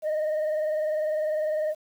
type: tone with vibrato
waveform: sine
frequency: 617 Hz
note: D#5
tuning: 15 cents flat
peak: -21 dBFS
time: 0.02-1.75 s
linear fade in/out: 50 ms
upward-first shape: sine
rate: 20 Hz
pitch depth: 42 cents each way
effects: tanh soft clip ceiling -23 dBFS + 9-bit